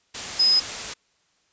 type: tone in noise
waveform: sine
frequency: 5060 Hz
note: D#8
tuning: 28 cents sharp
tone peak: -15 dBFS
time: 0.39-0.6 s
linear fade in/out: 10 ms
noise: white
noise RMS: -31 dBFS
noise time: 0.14-0.94 s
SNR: +13 dB
effects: white hiss -66 dBFS RMS until 1.52 s + resampled to 16000 Hz